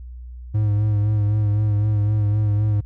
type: tone with vibrato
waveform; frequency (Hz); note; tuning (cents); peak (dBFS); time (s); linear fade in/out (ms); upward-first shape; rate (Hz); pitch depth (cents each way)
triangle; 104.9; G#2; +18; -14; 0.54-2.81; 10; sine; 3.9; 35
effects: added 61 Hz sine -33 dBFS peak until 2.85 s